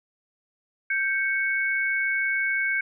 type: tone pair together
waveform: sine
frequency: 1568 / 2217 Hz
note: G6 / C#7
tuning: 0 / 0 cents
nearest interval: tritone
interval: 600 cents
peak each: -25 dBFS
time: 0.9-2.81 s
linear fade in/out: 5 ms
effects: none